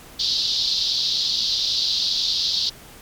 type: band-pass noise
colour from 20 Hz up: pink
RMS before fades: -22 dBFS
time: 0.19-2.7 s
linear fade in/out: 10 ms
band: 3700 to 4900 Hz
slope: 48 dB/octave
effects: pink hiss -44 dBFS RMS until 3.01 s + MP3 96 kbps

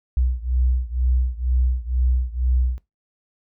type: beating tone pair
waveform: sine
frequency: 61.74 / 63.84 Hz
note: B1 / C2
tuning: 0 / -42 cents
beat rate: 2.1 Hz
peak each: -20 / -22 dBFS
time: 0.17-2.78 s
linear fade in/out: 0 ms
effects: noise-tail reverb RT60 0.2 s tail -20 dB re dry

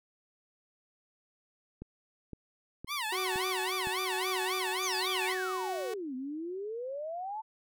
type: click train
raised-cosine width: 3 ms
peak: -29 dBFS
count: 5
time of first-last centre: 1.82-3.871 s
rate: 1.95 Hz
type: tone with vibrato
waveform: 15% pulse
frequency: 1009 Hz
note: B5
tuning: 37 cents sharp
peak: -26 dBFS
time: 2.87-5.36 s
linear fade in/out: 50 ms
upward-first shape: sine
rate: 3.7 Hz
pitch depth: 290 cents each way
type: tone with tremolo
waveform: sawtooth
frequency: 372.7 Hz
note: F#4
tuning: 13 cents sharp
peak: -29 dBFS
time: 3.12-5.94 s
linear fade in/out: 5 ms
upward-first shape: triangle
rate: 1 Hz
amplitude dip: 35%
type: exponential two-way sweep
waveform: sine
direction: down then up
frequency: 6870 to 250 to 899 Hz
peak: -35 dBFS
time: 4.82-7.42 s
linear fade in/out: 20 ms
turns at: 6.15 s
effects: none

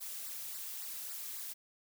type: noise with flanger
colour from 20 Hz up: blue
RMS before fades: -43 dBFS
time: 0-1.54 s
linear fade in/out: 20 ms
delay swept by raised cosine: 0.31 to 2.81 ms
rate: 3.6 Hz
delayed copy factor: -0.8
effects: none

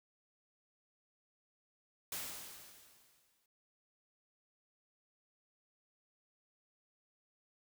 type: noise with exponential decay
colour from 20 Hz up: white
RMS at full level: -40 dBFS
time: 2.12-3.46 s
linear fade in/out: 2 ms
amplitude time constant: 290 ms
effects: none

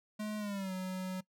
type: tone with pitch glide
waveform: square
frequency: 212.3 to 185.89 Hz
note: G#3 to F#3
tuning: +38 to +8 cents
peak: -37 dBFS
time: 0.19-1.21 s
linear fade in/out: 10 ms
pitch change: -230 cents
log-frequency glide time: 0.38-0.73 s
effects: noise-tail reverb RT60 0.1 s tail -21 dB re dry

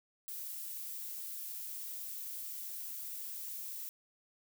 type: noise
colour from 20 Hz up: violet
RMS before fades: -43 dBFS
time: 0.28-3.89 s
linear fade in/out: 0 ms
effects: none

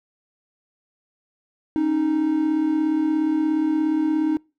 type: tone pair together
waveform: triangle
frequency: 274.1 / 311.1 Hz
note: C#4 / D#4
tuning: -19 / 0 cents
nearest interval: major second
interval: 219 cents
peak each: -24 / -17 dBFS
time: 1.76-4.37 s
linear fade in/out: 0 ms
effects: noise-tail reverb RT60 0.3 s tail -26 dB re dry

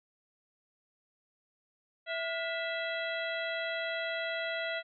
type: harmonic tone with a mistuned harmonic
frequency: 659.3 Hz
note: E5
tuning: in tune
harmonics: 1 / 2 / 3 / 4 / 5 / 6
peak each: -36 / -39 / -38 / -44 / -43 / -46 dBFS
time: 2.06-4.83 s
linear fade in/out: 50 ms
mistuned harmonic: 2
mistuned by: +140 cents
effects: none

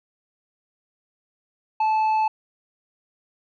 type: tone with tanh clipping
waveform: sine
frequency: 871 Hz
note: A5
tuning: 18 cents flat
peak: -19 dBFS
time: 1.8-2.28 s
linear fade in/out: 5 ms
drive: 5 dB
effects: none

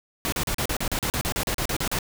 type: noise bursts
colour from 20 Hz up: pink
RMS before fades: -26 dBFS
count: 16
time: 0.25-1.988 s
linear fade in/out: 0 ms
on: 73 ms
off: 38 ms
effects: none

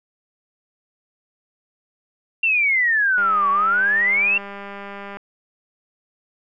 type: exponential two-way sweep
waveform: sine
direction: down then up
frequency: 2753 to 1108.7 to 2753 Hz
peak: -15 dBFS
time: 2.43-4.38 s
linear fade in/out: 5 ms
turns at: 3.5 s
type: click train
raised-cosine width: 0.5 ms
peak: -20 dBFS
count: 399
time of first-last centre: 3.18-5.17 s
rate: 200 Hz
effects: none

